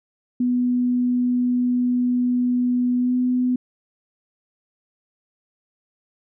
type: tone with pitch glide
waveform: sine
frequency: 247 to 250.4 Hz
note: B3 to B3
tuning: 0 to +24 cents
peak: -17 dBFS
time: 0.4-3.56 s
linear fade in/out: 5 ms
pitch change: +24 cents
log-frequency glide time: 2.98-3.14 s
effects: none